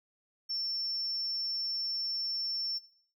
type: tone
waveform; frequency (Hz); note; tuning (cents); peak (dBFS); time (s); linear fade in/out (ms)
triangle; 5410; E8; +44; -28; 0.49-2.79; 20
effects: noise-tail reverb RT60 0.5 s tail -19 dB re dry + tanh soft clip ceiling -30 dBFS